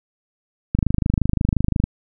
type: click train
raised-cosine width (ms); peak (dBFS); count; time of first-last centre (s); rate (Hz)
5; -5; 29; 0.75-1.839; 25.7
effects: none